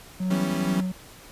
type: tone with tremolo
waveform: triangle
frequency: 185 Hz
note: F#3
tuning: in tune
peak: -20 dBFS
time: 0.2-0.92 s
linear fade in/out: 5 ms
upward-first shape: triangle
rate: 2.2 Hz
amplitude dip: 70%
type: chord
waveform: 35% pulse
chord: C# half-diminished seventh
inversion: first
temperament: equal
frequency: 164.81 / 196 / 246.9 / 277.2 Hz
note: E3 / G3 / B3 / C#4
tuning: 0 / 0 / 0 / 0 cents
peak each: -29 / -29 / -32 / -28 dBFS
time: 0.3-0.81 s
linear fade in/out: 10 ms
effects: pink hiss -47 dBFS RMS until 1.31 s + resampled to 32000 Hz